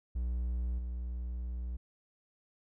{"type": "tone with level steps", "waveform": "triangle", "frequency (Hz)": 60.6, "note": "B1", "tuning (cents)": -32, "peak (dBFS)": [-29, -33], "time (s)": [0.15, 1.77], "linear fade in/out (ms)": 10, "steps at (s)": 0.78, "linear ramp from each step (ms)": 10, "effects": []}